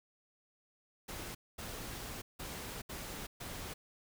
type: noise bursts at uneven times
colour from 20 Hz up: pink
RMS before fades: -44 dBFS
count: 5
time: 1.08-1.35 / 1.58-2.22 / 2.39-2.82 / 2.89-3.27 / 3.4-3.74 s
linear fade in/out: 10 ms
effects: none